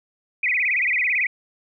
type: tone with vibrato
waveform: sine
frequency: 2223 Hz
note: C#7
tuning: 4 cents sharp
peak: -18 dBFS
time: 0.43-1.27 s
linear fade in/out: 5 ms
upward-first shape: sine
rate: 18 Hz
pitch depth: 230 cents each way
effects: none